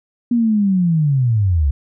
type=linear sweep; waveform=sine; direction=down; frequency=242.9 to 65.41 Hz; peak=-12 dBFS; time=0.31-1.71 s; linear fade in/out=5 ms; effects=none